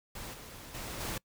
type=noise with level steps; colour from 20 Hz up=pink; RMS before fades=-43 / -48 / -41 / -37 dBFS; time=0.15-1.18 s; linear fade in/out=5 ms; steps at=0.33 / 0.74 / 1 s; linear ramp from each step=10 ms; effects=noise-tail reverb RT60 0.1 s tail -24 dB re dry